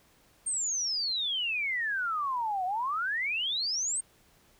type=exponential two-way sweep; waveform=sine; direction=down then up; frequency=8750 to 715 to 8750 Hz; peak=-28 dBFS; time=0.46-4.01 s; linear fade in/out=10 ms; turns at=2.65 s; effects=pink hiss -63 dBFS RMS until 4.59 s